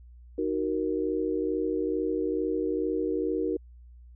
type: chord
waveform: sine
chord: D# minor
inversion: none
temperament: just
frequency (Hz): 311.1 / 373.4 / 466.7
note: D#4 / F#4 / A#4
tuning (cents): 0 / +16 / +2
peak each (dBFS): -30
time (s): 0.38-3.57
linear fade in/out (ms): 5
effects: added 60 Hz sine -47 dBFS peak until 4.15 s